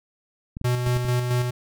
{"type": "clicks", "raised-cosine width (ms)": 5, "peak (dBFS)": -20, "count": 5, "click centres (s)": [0.569, 0.614, 0.871, 0.964, 1.05]}
{"type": "tone with tremolo", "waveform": "square", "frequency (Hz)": 123.47, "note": "B2", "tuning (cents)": 0, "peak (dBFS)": -20, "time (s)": [0.64, 1.51], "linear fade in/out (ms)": 10, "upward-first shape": "square", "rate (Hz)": 4.5, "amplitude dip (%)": 40}
{"effects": []}